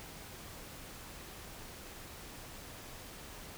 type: silence
effects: pink hiss -49 dBFS RMS until 3.57 s